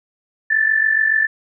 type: tone with amplitude modulation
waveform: sine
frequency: 1760 Hz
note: A6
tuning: in tune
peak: -10 dBFS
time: 0.5-1.27 s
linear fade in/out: 10 ms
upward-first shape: sine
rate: 47.1 Hz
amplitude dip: 70%
effects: none